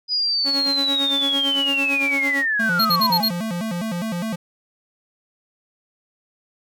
sine linear sweep, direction down, 4978 to 784 Hz, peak -18 dBFS, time 0.08-3.24 s, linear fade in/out 50 ms
sawtooth tone with tremolo, 277.2 Hz, C#4, in tune, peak -19 dBFS, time 0.44-2.46 s, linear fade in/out 50 ms, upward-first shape sine, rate 8.9 Hz, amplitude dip 70%
square tone with vibrato, 196.6 Hz, G3, 5 cents sharp, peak -24 dBFS, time 2.59-4.36 s, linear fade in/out 10 ms, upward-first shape square, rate 4.9 Hz, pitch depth 210 cents each way
square tone bursts, 4267 Hz, C8, 33 cents sharp, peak -17 dBFS, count 5, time 2.79-3.289 s, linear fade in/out 10 ms, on 63 ms, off 46 ms
effects none

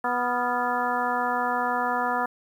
harmonic tone with a mistuned harmonic, 245.9 Hz, B3, 7 cents flat, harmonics 1 / 2 / 3 / 4 / 5 / 6 / 7, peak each -34 / -33 / -28 / -28 / -31 / -32 / -33 dBFS, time 0.04-2.26 s, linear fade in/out 5 ms, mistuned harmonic 6, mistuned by -92 cents, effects 9-bit

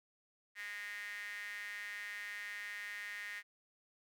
sawtooth tone with high-pass filter, 205.5 Hz, G#3, 18 cents flat, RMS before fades -45 dBFS, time 0.55-3.43 s, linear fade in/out 50 ms, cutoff 1900 Hz, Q 9.8, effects none

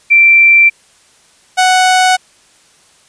sine / sawtooth tone pair in turn, 2349 / 741.2 Hz, D7 / F#5, 0 / +3 cents, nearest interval octave + minor sixth, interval 1997 cents, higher first, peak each -3 dBFS, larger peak neither, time 0.1-0.7 / 1.57-2.17 s, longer neither, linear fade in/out 20 ms, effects white hiss -48 dBFS RMS until 3.08 s + resampled to 22050 Hz

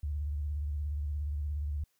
sine tone with vibrato, 73.42 Hz, D2, in tune, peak -31 dBFS, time 0.03-1.84 s, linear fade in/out 5 ms, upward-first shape square, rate 17 Hz, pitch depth 73 cents each way, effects white hiss -75 dBFS RMS until 1.99 s

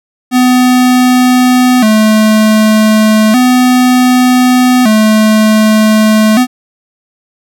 square tone with vibrato, 233.1 Hz, A#3, in tune, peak -5 dBFS, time 0.31-6.47 s, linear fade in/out 50 ms, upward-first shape square, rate 0.33 Hz, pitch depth 130 cents each way, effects none

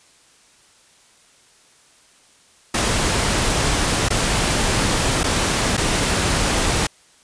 pink noise with dropouts, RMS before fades -19 dBFS, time 2.74-6.87 s, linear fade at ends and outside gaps 5 ms, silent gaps 4.087-4.103 / 5.233-5.24 / 5.769-5.776 s, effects white hiss -53 dBFS RMS until 7.23 s + resampled to 22050 Hz

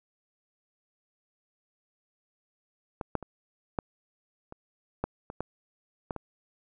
clicks, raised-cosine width 1 ms, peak -19 / -13 / -26 / -14 / -28 / -14 / -25 / -17 / -18 / -22 dBFS, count 10, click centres 3.012 / 3.153 / 3.227 / 3.788 / 4.524 / 5.04 / 5.301 / 5.406 / 6.108 / 6.163 s, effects none

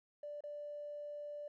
triangle tone with dropouts, 587.3 Hz, D5, in tune, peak -39 dBFS, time 0.23-1.48 s, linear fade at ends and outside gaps 5 ms, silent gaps 0.407-0.437 s, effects tanh soft clip ceiling -41 dBFS

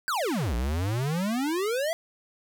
square exponential two-way sweep, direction down then up, 1625 to 56.4 to 682 Hz, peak -26 dBFS, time 0.08-1.93 s, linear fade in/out 0 ms, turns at 0.55 s, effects none

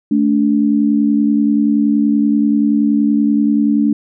sine tone pair together, 218.2 / 288.7 Hz, A3 / D4, -14 / -30 cents, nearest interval perfect fourth, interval 484 cents, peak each -13 dBFS, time 0.11-3.93 s, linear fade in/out 5 ms, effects none

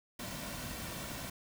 pink noise with comb filter, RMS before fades -42 dBFS, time 0.19-1.3 s, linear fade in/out 5 ms, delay 2.4 ms, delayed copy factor -0.5, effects none

